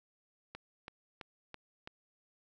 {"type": "click train", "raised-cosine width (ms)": 0.3, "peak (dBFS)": -28, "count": 5, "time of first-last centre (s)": [0.55, 1.875], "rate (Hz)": 3.02, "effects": []}